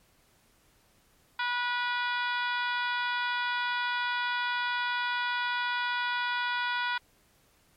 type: harmonic tone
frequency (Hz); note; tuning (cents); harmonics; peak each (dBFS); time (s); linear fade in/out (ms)
487.3; B4; -23; 2 / 3 / 4 / 5 / 6 / 7 / 8 / 9 / 10; -32 / -31 / -38 / -39 / -45 / -38 / -44 / -50 / -48; 1.39-6.98; 5
effects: pink hiss -65 dBFS RMS until 7.76 s + MP3 64 kbps